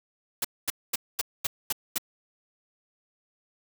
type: noise bursts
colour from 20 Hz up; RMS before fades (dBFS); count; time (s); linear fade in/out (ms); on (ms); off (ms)
white; -27; 7; 0.42-1.982; 5; 26; 230
effects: none